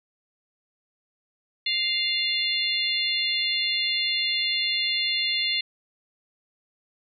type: harmonic tone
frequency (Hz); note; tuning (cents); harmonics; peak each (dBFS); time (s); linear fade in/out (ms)
699; F5; +1; 3 / 4 / 5 / 6; -29 / -29 / -28 / -27; 1.66-5.61; 5
effects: none